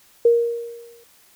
sine tone with exponential decay, 469.2 Hz, A#4, 11 cents sharp, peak -9 dBFS, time 0.25-1.04 s, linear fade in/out 5 ms, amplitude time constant 170 ms, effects white hiss -54 dBFS RMS until 1.35 s

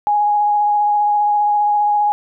sine tone with vibrato, 830.6 Hz, G#5, in tune, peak -12 dBFS, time 0.07-2.12 s, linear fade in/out 0 ms, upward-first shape sine, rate 15 Hz, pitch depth 13 cents each way, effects none

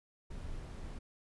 brown noise, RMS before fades -43 dBFS, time 0.3-0.99 s, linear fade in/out 10 ms, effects resampled to 24000 Hz

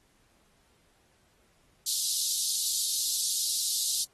pink high-pass noise, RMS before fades -29 dBFS, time 1.86-4.05 s, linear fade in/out 20 ms, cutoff 3800 Hz, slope 48 dB/octave, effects pink hiss -67 dBFS RMS until 4.13 s + AAC 32 kbps

